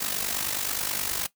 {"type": "noise with amplitude modulation", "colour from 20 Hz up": "white", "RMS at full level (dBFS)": -26, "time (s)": [0, 1.27], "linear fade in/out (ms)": 10, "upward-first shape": "sine", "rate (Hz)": 49.5, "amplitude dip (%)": 70, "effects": ["noise-tail reverb RT60 0.1 s tail -17 dB re dry"]}